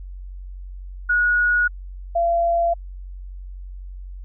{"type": "tone pair in turn", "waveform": "sine", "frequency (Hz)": [1454, 681.9], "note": ["F#6", "F5"], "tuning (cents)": [-31, -42], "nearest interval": "octave + minor second", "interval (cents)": 1311, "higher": "first", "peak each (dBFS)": [-15, -16], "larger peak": "first", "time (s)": [[1.09, 1.68], [2.15, 2.74]], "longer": "neither", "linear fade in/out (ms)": 10, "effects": ["added 46 Hz sine -32 dBFS peak until 4.24 s"]}